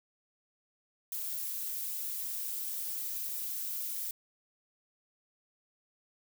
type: noise with flanger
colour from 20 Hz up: violet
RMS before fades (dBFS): -37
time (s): 1.12-4.11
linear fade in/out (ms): 2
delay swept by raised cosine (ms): 1.6 to 5.6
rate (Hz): 3.1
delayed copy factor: +0.6
effects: none